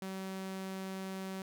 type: tone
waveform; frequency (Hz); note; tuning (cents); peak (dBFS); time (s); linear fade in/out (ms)
sawtooth; 190.6; G3; -48; -35; 0.02-1.42; 2
effects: none